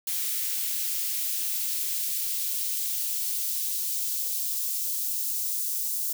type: noise with high-pass filter sweep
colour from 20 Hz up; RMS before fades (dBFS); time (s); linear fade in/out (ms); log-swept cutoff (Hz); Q
blue; -29; 0.07-6.13; 5; 1900 to 5800; 0.8
effects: none